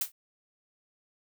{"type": "noise with exponential decay", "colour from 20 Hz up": "blue", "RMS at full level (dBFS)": -24, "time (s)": [0.01, 0.12], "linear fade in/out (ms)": 5, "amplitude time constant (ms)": 23, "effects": []}